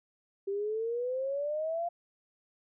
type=exponential sweep; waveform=sine; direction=up; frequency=390 to 698.5 Hz; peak=-30 dBFS; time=0.47-1.89 s; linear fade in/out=10 ms; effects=none

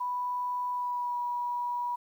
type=tone with pitch glide; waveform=sine; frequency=987.8 to 970.3 Hz; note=B5 to B5; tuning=0 to -31 cents; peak=-29 dBFS; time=0-1.96 s; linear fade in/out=10 ms; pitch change=-31 cents; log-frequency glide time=0.71-1.18 s; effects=10-bit

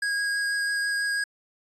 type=tone with vibrato; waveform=square; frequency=1640 Hz; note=G#6; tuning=22 cents flat; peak=-25 dBFS; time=0.02-1.24 s; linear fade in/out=5 ms; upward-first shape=sine; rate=6.1 Hz; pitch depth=9 cents each way; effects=resampled to 24000 Hz

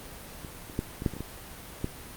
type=clicks; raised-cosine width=3 ms; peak=-26 / -29 / -14 / -20 / -11 / -26 / -26 / -21 / -15 dBFS; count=9; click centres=0.448 / 0.699 / 0.791 / 1.021 / 1.062 / 1.137 / 1.167 / 1.206 / 1.844 s; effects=pink hiss -44 dBFS RMS until 2.16 s + Opus 32 kbps

